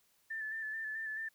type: tone with vibrato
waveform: sine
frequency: 1760 Hz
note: A6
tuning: in tune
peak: -37 dBFS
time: 0.3-1.29 s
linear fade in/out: 10 ms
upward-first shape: square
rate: 4.6 Hz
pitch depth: 27 cents each way
effects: white hiss -72 dBFS RMS until 1.34 s